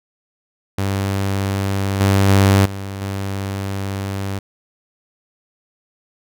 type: tone with level steps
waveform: sawtooth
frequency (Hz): 98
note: G2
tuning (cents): 0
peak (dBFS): -14 / -8 / -6 / -22 / -18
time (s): 0.78-4.39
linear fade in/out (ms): 5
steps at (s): 2 / 2.28 / 2.65 / 3.01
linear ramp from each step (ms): 10
effects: none